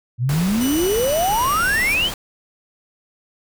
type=exponential sweep; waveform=sine; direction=up; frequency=114.6 to 3279 Hz; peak=-16 dBFS; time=0.18-2.11 s; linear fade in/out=50 ms
type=noise; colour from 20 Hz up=pink; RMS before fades=-28 dBFS; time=0.29-2.14 s; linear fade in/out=2 ms
type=tone with pitch glide; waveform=10% pulse; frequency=2960 to 2699 Hz; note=F#7 to E7; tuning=0 to +40 cents; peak=-19 dBFS; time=0.61-1.94 s; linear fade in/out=0 ms; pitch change=-160 cents; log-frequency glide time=1.29-1.82 s
effects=none